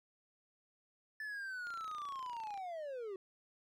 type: linear sweep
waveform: triangle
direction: down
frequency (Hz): 1756 to 370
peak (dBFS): -39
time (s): 1.2-3.16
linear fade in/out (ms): 2
type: click train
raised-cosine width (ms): 0.2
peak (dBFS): -37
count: 27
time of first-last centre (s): 1.67-2.576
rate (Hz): 28.7
effects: none